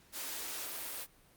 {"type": "high-pass noise", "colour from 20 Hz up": "white", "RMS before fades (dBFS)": -41, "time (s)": [0.12, 1.07], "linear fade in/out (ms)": 50, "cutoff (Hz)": 250, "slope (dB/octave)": 48, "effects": ["pink hiss -64 dBFS RMS until 1.36 s", "Opus 48 kbps"]}